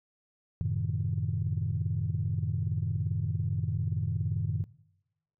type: chord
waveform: sine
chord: F# diminished seventh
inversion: none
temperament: equal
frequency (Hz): 92.5 / 110 / 130.81 / 155.56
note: F#2 / A2 / C3 / Eb3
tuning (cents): 0 / 0 / 0 / 0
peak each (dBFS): -32 / -31 / -35 / -33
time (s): 0.61-4.64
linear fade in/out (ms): 0
effects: noise-tail reverb RT60 0.9 s tail -21 dB re dry + tanh soft clip ceiling -19 dBFS